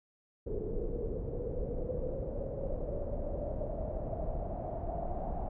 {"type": "noise with low-pass filter sweep", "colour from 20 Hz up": "brown", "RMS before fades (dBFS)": -36, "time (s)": [0.46, 5.49], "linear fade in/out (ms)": 10, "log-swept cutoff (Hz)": [440, 730], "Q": 8.7, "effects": []}